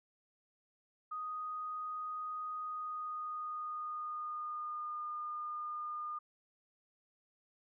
sine tone with pitch glide, 1244.5 to 1215.4 Hz, D#6 to D#6, 0 to -41 cents, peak -38 dBFS, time 1.11-6.19 s, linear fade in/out 10 ms, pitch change -41 cents, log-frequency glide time 2.59-5.04 s, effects none

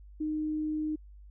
sine tone, 307.6 Hz, D#4, 20 cents flat, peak -29 dBFS, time 0.2-0.96 s, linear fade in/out 10 ms, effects added 50 Hz sine -48 dBFS peak until 1.3 s

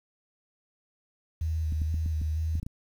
sine tone with vibrato, 78.8 Hz, D#2, 23 cents sharp, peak -26 dBFS, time 1.41-2.6 s, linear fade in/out 5 ms, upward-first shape square, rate 2.1 Hz, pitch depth 24 cents each way
clicks, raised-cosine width 5 ms, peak -24 dBFS, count 8, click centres 1.724 / 1.818 / 1.943 / 2.061 / 2.216 / 2.554 / 2.63 / 2.665 s
effects 9-bit

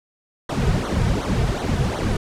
brown noise with flanger, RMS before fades -21 dBFS, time 0.49-2.17 s, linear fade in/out 5 ms, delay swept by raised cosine 0.39 to 3.69 ms, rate 2.7 Hz, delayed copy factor -0.9, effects low-pass 9000 Hz 12 dB/octave

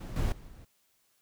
brown noise with level steps, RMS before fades -39 / -29 / -48 / -50 dBFS, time 0-0.65 s, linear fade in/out 10 ms, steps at 0.16 / 0.32 / 0.48 s, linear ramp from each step 2 ms, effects white hiss -71 dBFS RMS until 1.21 s

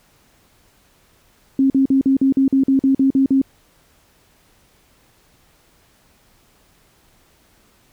sine tone bursts, 269.1 Hz, C4, 49 cents sharp, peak -11 dBFS, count 12, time 1.59-3.416 s, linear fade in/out 2 ms, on 110 ms, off 46 ms, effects pink hiss -56 dBFS RMS until 7.92 s

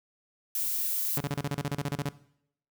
violet noise, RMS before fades -30 dBFS, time 0.55-1.18 s, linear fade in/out 2 ms
sawtooth tone bursts, 142.8 Hz, D3, 48 cents flat, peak -24 dBFS, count 14, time 1.17-2.091 s, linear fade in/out 2 ms, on 37 ms, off 31 ms
effects noise-tail reverb RT60 0.7 s tail -18 dB re dry

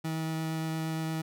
30% pulse tone with vibrato, 160 Hz, D#3, 49 cents sharp, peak -28 dBFS, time 0.04-1.22 s, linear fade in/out 10 ms, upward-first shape triangle, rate 8.6 Hz, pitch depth 9 cents each way, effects none

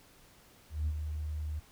sine tone with ADSR envelope, 76.3 Hz, D#2, 33 cents flat, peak -26 dBFS, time 0.7-1.6 s, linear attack 170 ms, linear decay 57 ms, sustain -7 dB, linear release 13 ms, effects tanh soft clip ceiling -26 dBFS + pink hiss -60 dBFS RMS until 1.71 s

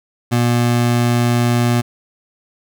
25% pulse tone, 120 Hz, B2, 49 cents flat, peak -9 dBFS, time 0.31-1.82 s, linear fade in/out 20 ms, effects none

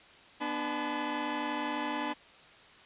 sawtooth tone cluster, 245.7 / 297.6 / 857 / 1007 Hz, B3 / D4 / A5 / B5, -9 / +23 / -46 / +33 cents, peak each -36 / -32 / -33 / -34 dBFS, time 0.4-2.14 s, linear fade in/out 20 ms, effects white hiss -55 dBFS RMS until 2.85 s + resampled to 8000 Hz

